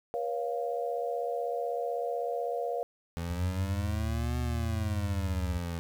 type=chord; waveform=sine; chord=Bb minor; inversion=none; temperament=equal with one note detuned; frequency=478.4 / 554.4 / 698.5 Hz; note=Bb4 / Db5 / F5; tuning=+45 / 0 / 0 cents; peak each=-33 / -36 / -34 dBFS; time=0.14-2.83 s; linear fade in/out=0 ms
type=exponential two-way sweep; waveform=25% pulse; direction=up then down; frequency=83.1 to 123.47 to 83.1 Hz; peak=-29 dBFS; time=3.17-5.79 s; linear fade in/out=0 ms; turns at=4.38 s
type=tone with vibrato; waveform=sine; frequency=80.7 Hz; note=E2; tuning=36 cents flat; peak=-30 dBFS; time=3.3-5.58 s; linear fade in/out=10 ms; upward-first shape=sine; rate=0.76 Hz; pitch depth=160 cents each way
effects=10-bit